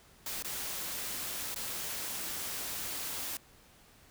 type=noise with dropouts; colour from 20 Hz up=white; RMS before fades=-38 dBFS; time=0.26-3.37 s; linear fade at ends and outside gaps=2 ms; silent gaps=0.425-0.446 / 1.545-1.56 s; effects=pink hiss -60 dBFS RMS until 4.1 s

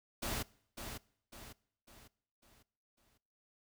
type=noise with echo; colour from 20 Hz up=pink; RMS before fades=-38 dBFS; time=0.22-0.43 s; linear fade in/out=10 ms; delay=550 ms; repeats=5; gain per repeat=-7 dB; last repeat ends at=3.18 s; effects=noise-tail reverb RT60 0.7 s tail -23 dB re dry

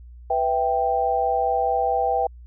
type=chord; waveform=sine; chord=E minor; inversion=second; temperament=equal; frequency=493.9 / 659.3 / 784 Hz; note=B4 / E5 / G5; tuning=0 / 0 / 0 cents; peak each=-25 / -25 / -21 dBFS; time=0.3-2.27 s; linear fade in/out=5 ms; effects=added 60 Hz sine -40 dBFS peak until 2.46 s

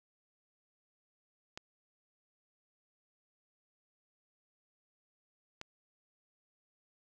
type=clicks; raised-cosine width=0.2 ms; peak=-25 dBFS; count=2; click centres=1.575 / 5.614 s; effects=none

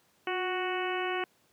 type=harmonic tone with a mistuned harmonic; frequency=370 Hz; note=F#4; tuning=in tune; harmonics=1 / 2 / 3 / 4 / 5 / 6 / 7 / 8; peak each=-33 / -36 / -38 / -39 / -40 / -41 / -41 / -42 dBFS; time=0.27-1.24 s; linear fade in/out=2 ms; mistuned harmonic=1; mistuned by=-41 cents; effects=pink hiss -67 dBFS RMS until 1.52 s + high-pass 150 Hz 12 dB/octave

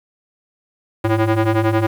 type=ring-modulated tone; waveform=sawtooth; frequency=221 Hz; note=A3; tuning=8 cents sharp; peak=-7 dBFS; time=1.04-1.87 s; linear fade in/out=10 ms; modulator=116 Hz; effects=low-pass 2000 Hz 12 dB/octave + 7-bit

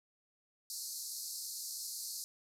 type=band-pass noise; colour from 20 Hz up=pink; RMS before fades=-43 dBFS; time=0.7-2.24 s; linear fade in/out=0 ms; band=4200 to 14000 Hz; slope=96 dB/octave; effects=none

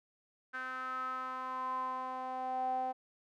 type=tone with band-pass filter sweep; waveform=sawtooth; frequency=257.7 Hz; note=C4; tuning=26 cents flat; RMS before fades=-38 dBFS; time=0.53-2.93 s; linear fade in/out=20 ms; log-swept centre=1500 to 720 Hz; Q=8.7; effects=none

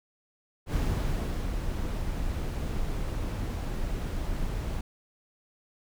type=noise with ADSR envelope; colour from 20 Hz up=brown; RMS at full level=-26 dBFS; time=0.66-4.81 s; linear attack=78 ms; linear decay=730 ms; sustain=-5 dB; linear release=4 ms; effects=none

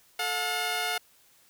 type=tone pair together; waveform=10% pulse; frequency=437.7 / 717 Hz; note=A4 / F5; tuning=-9 / +45 cents; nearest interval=major sixth; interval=854 cents; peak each=-27 / -20 dBFS; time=0.19-0.98 s; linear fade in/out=5 ms; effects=white hiss -61 dBFS RMS until 1.49 s

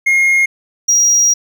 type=tone pair in turn; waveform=triangle; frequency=2143 / 5721 Hz; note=C7 / F8; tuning=+41 / +41 cents; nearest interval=octave + perfect fourth; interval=1700 cents; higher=second; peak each=-7 dBFS; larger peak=neither; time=0.06-0.46 / 0.88-1.34 s; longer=second; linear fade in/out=10 ms; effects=none

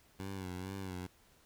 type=tone with vibrato; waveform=15% pulse; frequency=93.9 Hz; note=F#2; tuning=26 cents sharp; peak=-34 dBFS; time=0.19-1.07 s; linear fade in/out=10 ms; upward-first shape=sine; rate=2.2 Hz; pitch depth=74 cents each way; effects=pink hiss -66 dBFS RMS until 1.45 s

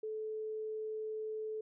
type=tone; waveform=sine; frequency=434.3 Hz; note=A4; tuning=23 cents flat; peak=-37 dBFS; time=0.03-1.61 s; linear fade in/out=5 ms; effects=none

